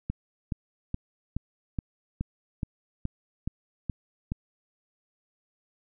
click train, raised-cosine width 5 ms, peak -17 dBFS, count 11, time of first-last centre 0.1-4.319 s, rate 2.37 Hz, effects none

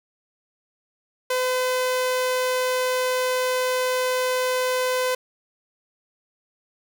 sawtooth tone, 508 Hz, B4, 49 cents sharp, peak -17 dBFS, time 1.3-5.15 s, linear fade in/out 5 ms, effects none

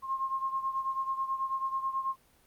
sine beating tone pair, 1066 / 1075.2 Hz, C6 / C6, +32 / +47 cents, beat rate 9.2 Hz, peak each -31 / -36 dBFS, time 0.02-2.16 s, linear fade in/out 50 ms, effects pink hiss -64 dBFS RMS until 2.46 s + Opus 32 kbps

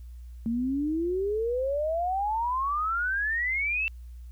sine exponential sweep, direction up, 223.8 to 2697 Hz, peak -25 dBFS, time 0.46-3.88 s, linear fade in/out 0 ms, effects added 60 Hz sine -40 dBFS peak until 4.31 s + white hiss -68 dBFS RMS until 4.31 s

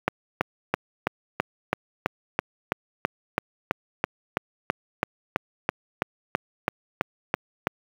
click train, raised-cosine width 0.5 ms, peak -5 dBFS, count 24, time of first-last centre 0.08-7.671 s, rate 3.03 Hz, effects high-pass 100 Hz 12 dB/octave + 7-bit

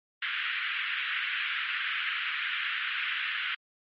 pink band-pass noise, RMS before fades -32 dBFS, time 0.22-3.55 s, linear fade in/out 5 ms, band 1400 to 3200 Hz, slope 48 dB/octave, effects MP3 32 kbps

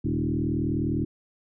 sine tone with frequency modulation, 207.7 Hz, G#3, in tune, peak -23 dBFS, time 0.04-1.05 s, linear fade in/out 10 ms, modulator 39.8 Hz, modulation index 3.4, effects none

